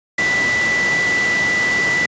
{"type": "tone in noise", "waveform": "sine", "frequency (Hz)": 1975.5, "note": "B6", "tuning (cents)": 0, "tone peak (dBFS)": -15, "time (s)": [0.18, 2.06], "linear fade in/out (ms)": 5, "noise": "pink", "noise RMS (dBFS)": -23, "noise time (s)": [0.18, 2.06], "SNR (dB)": 5, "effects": ["high-pass 150 Hz 12 dB/octave", "resampled to 16000 Hz"]}